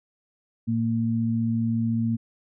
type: tone pair together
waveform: sine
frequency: 114.45 / 228.9 Hz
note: A#2 / A#3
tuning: -31 / -31 cents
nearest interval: octave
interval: 1200 cents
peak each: -26 / -23 dBFS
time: 0.67-2.17 s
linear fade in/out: 20 ms
effects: none